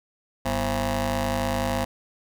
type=ring-modulated tone; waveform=15% pulse; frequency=143.7 Hz; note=D3; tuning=37 cents flat; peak=-14 dBFS; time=0.45-1.85 s; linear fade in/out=10 ms; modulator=386 Hz; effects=none